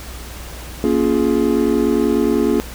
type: chord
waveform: triangle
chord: Bb minor seventh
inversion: none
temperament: just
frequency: 233.1 / 279.7 / 349.6 / 419.5 Hz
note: Bb3 / Db4 / F4 / Ab4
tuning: 0 / +16 / +2 / +17 cents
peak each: -17 dBFS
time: 0.84-2.6 s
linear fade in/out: 0 ms
effects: added 60 Hz sine -32 dBFS peak until 2.74 s + pink hiss -35 dBFS RMS until 2.74 s